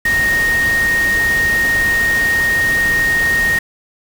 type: tone in noise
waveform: sine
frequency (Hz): 1858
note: A#6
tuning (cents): -6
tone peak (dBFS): -12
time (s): 0.05-3.59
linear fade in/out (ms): 5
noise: pink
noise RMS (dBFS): -24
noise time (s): 0.05-3.59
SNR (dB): +9
effects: none